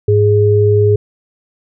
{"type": "tone pair together", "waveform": "sine", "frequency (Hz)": [103.83, 415.3], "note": ["G#2", "G#4"], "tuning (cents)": [0, 0], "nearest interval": "2 octaves", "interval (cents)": 2400, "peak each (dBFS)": -10, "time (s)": [0.08, 0.96], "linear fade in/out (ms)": 5, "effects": []}